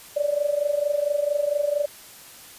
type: tone with amplitude modulation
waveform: sine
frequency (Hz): 583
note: D5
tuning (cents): -13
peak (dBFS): -17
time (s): 0.16-1.86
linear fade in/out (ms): 10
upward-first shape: sine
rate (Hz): 24.4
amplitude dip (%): 80
effects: white hiss -45 dBFS RMS until 2.58 s + resampled to 32000 Hz